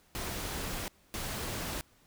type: noise bursts at uneven times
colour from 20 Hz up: pink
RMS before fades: -37 dBFS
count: 2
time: 0.15-0.88 / 1.14-1.81 s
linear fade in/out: 0 ms
effects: pink hiss -65 dBFS RMS until 2.06 s